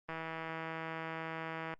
click train, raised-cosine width 0.5 ms, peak -26 dBFS, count 268, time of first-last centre 0.09-1.738 s, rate 162 Hz, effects noise-tail reverb RT60 0.1 s tail -22 dB re dry + Opus 32 kbps

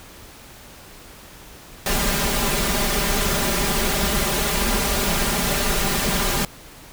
pink noise with comb filter, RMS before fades -21 dBFS, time 1.86-6.45 s, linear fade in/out 2 ms, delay 5 ms, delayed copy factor +0.9, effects pink hiss -43 dBFS RMS until 6.92 s

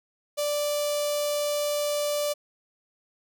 sawtooth tone with notch filter, 587 Hz, D5, 1 cent flat, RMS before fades -27 dBFS, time 0.37-2.34 s, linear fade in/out 20 ms, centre 1600 Hz, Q 0.6, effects none

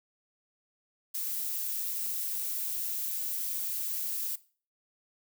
violet noise with amplitude modulation, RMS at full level -32 dBFS, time 1.14-4.36 s, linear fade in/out 10 ms, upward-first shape sine, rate 183 Hz, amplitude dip 35%, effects noise-tail reverb RT60 0.4 s tail -19 dB re dry

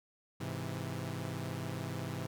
sawtooth chord, Ab augmented, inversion none, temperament equal, 103.83 / 130.81 / 164.81 Hz, Ab2 / C3 / E3, 0 / 0 / 0 cents, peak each -38 / -37 / -38 dBFS, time 0.4-2.27 s, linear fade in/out 10 ms, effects none

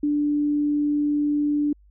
sine tone, 293.7 Hz, D4, in tune, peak -19 dBFS, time 0.03-1.73 s, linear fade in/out 5 ms, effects added 50 Hz sine -51 dBFS peak until 1.9 s

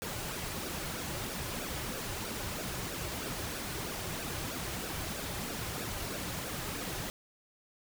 pink noise with flanger, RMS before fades -38 dBFS, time 0.02-7.1 s, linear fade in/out 0 ms, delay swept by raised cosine 0.95 to 4.45 ms, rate 3.1 Hz, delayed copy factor -0.6, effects none

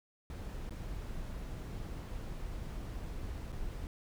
brown noise with dropouts, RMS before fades -41 dBFS, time 0.3-3.87 s, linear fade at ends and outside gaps 1 ms, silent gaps 0.695-0.707 / 3.521-3.526 s, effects none

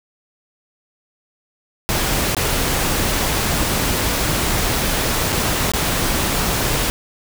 pink noise with dropouts, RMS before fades -19 dBFS, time 1.89-6.9 s, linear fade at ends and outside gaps 0 ms, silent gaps 2.348-2.367 / 5.322-5.327 / 5.718-5.736 s, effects none

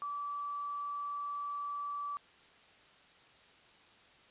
sine tone, 1156 Hz, D6, 28 cents flat, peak -36 dBFS, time 0.02-2.17 s, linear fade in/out 0 ms, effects white hiss -61 dBFS RMS until 4.3 s + resampled to 8000 Hz

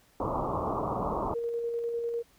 white low-pass noise, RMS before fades -31 dBFS, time 0.2-1.34 s, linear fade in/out 2 ms, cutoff 1200 Hz, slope 96 dB/octave
sine tone with tremolo, 468.4 Hz, A#4, 8 cents sharp, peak -28 dBFS, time 1.34-2.23 s, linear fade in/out 20 ms, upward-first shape square, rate 10 Hz, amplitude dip 25%
effects pink hiss -63 dBFS RMS until 2.38 s

